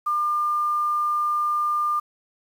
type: tone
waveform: sine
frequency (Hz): 1200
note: D6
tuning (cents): +37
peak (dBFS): -20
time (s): 0.06-2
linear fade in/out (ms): 10
effects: 8-bit